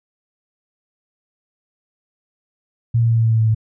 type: tone with pitch steps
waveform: sine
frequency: 116.54 / 115.6 / 114.67 / 113.75 / 112.83 / 111.92 / 111.02 / 110.13 Hz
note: A#2 / A#2 / A#2 / A#2 / A2 / A2 / A2 / A2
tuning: 0 / -14 / -28 / -42 / +44 / +30 / +16 / +2 cents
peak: -12 dBFS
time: 2.94-3.548 s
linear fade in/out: 10 ms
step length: 76 ms
effects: none